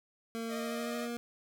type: tone with pitch glide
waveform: 25% pulse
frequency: 228.2 to 237.1 Hz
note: A#3 to A#3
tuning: -37 to +30 cents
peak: -32 dBFS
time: 0.35-1.17 s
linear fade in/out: 0 ms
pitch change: +67 cents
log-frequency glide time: 0.5-0.97 s
type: tone with vibrato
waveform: sawtooth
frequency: 620 Hz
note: D#5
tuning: 6 cents flat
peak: -36 dBFS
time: 0.48-1.09 s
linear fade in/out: 50 ms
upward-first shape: triangle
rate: 13 Hz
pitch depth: 43 cents each way
effects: none